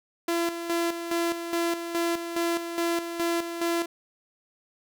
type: tone with tremolo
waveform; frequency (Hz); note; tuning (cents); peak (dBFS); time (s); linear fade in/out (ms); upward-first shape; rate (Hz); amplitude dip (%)
sawtooth; 338.9; E4; +48; -20; 0.28-3.86; 5; square; 2.4; 60
effects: none